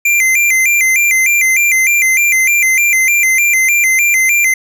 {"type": "tone with vibrato", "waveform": "square", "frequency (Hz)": 2217, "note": "C#7", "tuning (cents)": 0, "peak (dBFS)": -9, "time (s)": [0.05, 4.54], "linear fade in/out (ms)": 5, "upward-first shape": "square", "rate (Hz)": 3.3, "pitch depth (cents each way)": 120, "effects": []}